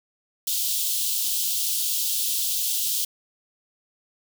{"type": "high-pass noise", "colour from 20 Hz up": "white", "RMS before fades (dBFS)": -25, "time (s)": [0.47, 3.05], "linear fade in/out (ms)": 5, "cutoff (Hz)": 3000, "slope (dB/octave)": 48, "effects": []}